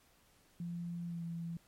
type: tone with pitch glide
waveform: sine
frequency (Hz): 172 to 168.07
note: F3 to E3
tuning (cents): -26 to +34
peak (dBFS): -38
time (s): 0.6-1.57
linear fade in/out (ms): 2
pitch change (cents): -40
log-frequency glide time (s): 1.06-1.23
effects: pink hiss -68 dBFS RMS until 1.67 s + MP3 64 kbps